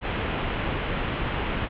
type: low-pass noise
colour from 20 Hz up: pink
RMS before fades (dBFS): -28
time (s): 0.01-1.69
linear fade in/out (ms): 50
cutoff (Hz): 3200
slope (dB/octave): 48
effects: none